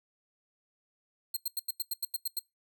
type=tone bursts; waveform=5% pulse; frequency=4205 Hz; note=C8; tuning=8 cents sharp; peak=-23 dBFS; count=10; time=1.34-2.393 s; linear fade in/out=5 ms; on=27 ms; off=87 ms; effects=noise-tail reverb RT60 0.2 s tail -22 dB re dry